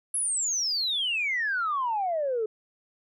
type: exponential sweep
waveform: sine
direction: down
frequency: 11000 to 421.8 Hz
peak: -24 dBFS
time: 0.14-2.46 s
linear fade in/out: 5 ms
effects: tanh soft clip ceiling -20 dBFS